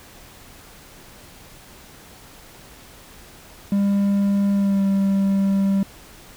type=tone with pitch glide; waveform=triangle; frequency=200 to 196 Hz; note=G3 to G3; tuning=+35 to 0 cents; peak=-14 dBFS; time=3.72-5.83 s; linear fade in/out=2 ms; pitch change=-35 cents; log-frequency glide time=4.54-4.83 s; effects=pink hiss -45 dBFS RMS until 6.36 s